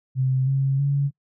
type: tone with pitch steps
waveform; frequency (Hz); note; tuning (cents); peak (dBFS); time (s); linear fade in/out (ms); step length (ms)
sine; 130.81 / 135.74 / 140.85; C3 / C#3 / C#3; 0 / -36 / +28; -18; 0.15-1.11; 50; 320
effects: noise-tail reverb RT60 0.1 s tail -25 dB re dry